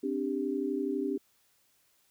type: chord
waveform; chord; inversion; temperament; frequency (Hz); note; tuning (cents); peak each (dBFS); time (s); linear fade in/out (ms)
sine; C suspended second; none; equal with one note detuned; 261.6 / 293.7 / 393.6; C4 / D4 / G4; 0 / 0 / +7; -34 / -33 / -33; 0.03-1.18; 10
effects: white hiss -69 dBFS RMS until 2.1 s